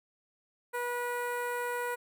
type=tone with notch filter; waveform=15% pulse; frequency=485.9 Hz; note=B4; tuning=28 cents flat; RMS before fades=-34 dBFS; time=0.73-1.96 s; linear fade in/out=20 ms; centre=5000 Hz; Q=0.64; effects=none